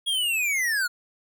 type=linear sweep; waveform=square; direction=down; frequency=3322 to 1400 Hz; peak=-23 dBFS; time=0.06-0.88 s; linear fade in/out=20 ms; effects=none